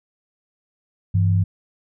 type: tone pair together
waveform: sine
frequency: 98.4 / 165.49 Hz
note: G2 / E3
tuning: +7 / +7 cents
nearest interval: major sixth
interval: 900 cents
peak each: -15 / -23 dBFS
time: 1.14-1.44 s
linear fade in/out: 10 ms
effects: none